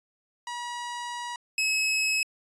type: tone pair in turn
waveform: sawtooth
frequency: 963 / 2571 Hz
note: B5 / E7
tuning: -44 / -44 cents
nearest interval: octave + perfect fourth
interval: 1700 cents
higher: second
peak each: -29 / -20 dBFS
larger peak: second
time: 0.47-1.36 / 1.58-2.23 s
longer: first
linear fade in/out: 2 ms
effects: resampled to 22050 Hz